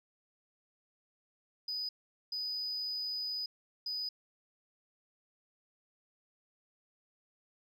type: tone bursts at uneven times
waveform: sine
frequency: 4978 Hz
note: D#8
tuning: in tune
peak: -33 dBFS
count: 3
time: 1.68-1.89 / 2.32-3.46 / 3.86-4.09 s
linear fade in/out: 5 ms
effects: tanh soft clip ceiling -32 dBFS